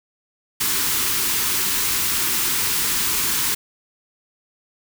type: band-stop noise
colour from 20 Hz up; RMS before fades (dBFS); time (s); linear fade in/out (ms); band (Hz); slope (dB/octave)
white; -21; 0.6-3.55; 10; 450 to 880; 48
effects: none